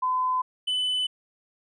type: tone pair in turn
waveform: sine / triangle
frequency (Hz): 1017 / 3006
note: C6 / F#7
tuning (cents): -50 / +27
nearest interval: octave + perfect fifth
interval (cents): 1877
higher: second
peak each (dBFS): -22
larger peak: neither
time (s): 0.02-0.42 / 0.67-1.07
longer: neither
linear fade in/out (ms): 10
effects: resampled to 22050 Hz